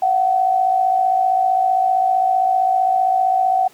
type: tone pair together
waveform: sine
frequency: 698.5 / 753.9 Hz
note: F5 / F#5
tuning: 0 / +32 cents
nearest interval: minor second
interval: 132 cents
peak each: -21 / -14 dBFS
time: 0.02-3.68 s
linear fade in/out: 5 ms
effects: pink hiss -49 dBFS RMS until 3.73 s + high-pass 200 Hz 12 dB/octave